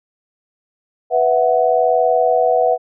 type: chord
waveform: sine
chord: B suspended fourth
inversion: none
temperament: equal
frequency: 493.9 / 659.3 / 740 Hz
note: B4 / E5 / F#5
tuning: 0 / 0 / 0 cents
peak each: -16 dBFS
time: 1.1-2.78 s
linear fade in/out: 50 ms
effects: none